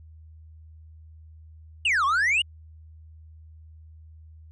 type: exponential two-way sweep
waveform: triangle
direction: down then up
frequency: 2969 to 1059 to 2969 Hz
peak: -18 dBFS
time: 1.85-2.42 s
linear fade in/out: 5 ms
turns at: 2.05 s
effects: added 79 Hz sine -45 dBFS peak until 4.51 s + resampled to 22050 Hz